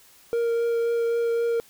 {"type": "tone with vibrato", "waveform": "triangle", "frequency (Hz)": 466.2, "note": "A#4", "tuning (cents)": 0, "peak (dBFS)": -19, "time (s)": [0.33, 1.6], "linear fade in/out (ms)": 0, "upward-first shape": "triangle", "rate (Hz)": 3.8, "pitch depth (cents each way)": 11, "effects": ["white hiss -54 dBFS RMS until 1.69 s"]}